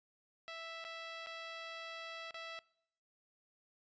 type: tone with dropouts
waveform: 10% pulse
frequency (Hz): 659.3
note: E5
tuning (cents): 0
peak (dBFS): -36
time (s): 0.48-2.59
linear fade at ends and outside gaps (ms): 0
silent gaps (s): 0.842-0.849 / 1.262-1.27 / 2.308-2.343
effects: noise-tail reverb RT60 0.7 s tail -23 dB re dry + resampled to 16000 Hz